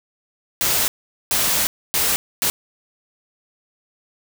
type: noise bursts at uneven times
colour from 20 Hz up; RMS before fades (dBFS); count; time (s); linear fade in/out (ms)
white; -19; 4; 0.61-0.88 / 1.31-1.67 / 1.94-2.16 / 2.42-2.5; 0
effects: none